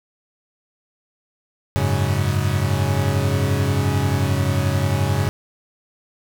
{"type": "chord", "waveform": "40% pulse", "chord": "F# suspended second", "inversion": "none", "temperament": "equal", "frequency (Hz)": [92.5, 103.83, 138.59], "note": ["F#2", "G#2", "C#3"], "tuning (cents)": [0, 0, 0], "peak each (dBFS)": -21, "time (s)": [1.76, 5.29], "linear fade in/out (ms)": 0, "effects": []}